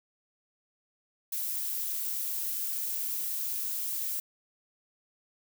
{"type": "noise", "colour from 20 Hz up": "violet", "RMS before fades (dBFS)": -33, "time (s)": [1.32, 4.2], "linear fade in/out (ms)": 5, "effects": []}